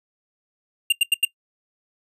square tone bursts, 2794 Hz, F7, in tune, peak -14 dBFS, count 4, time 0.9-1.251 s, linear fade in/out 5 ms, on 24 ms, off 85 ms, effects noise-tail reverb RT60 0.1 s tail -20 dB re dry + resampled to 32000 Hz

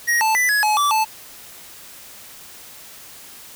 square tone with pitch steps, 1885 / 879 / 1989 / 1681 / 851 / 1160 / 875 Hz, A#6 / A5 / B6 / G#6 / G#5 / D6 / A5, +19 / -2 / +12 / +20 / +42 / -22 / -10 cents, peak -16 dBFS, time 0.07-1.05 s, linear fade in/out 20 ms, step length 140 ms, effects white hiss -41 dBFS RMS until 3.55 s

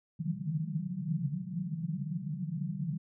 pink band-pass noise, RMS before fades -35 dBFS, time 0.19-2.98 s, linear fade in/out 10 ms, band 140 to 190 Hz, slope 96 dB/octave, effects none

